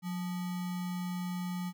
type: tone with sample-and-hold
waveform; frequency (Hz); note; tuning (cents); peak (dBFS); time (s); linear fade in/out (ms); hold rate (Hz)
sine; 180; F#3; -47; -33; 0.02-1.73; 50; 1050
effects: none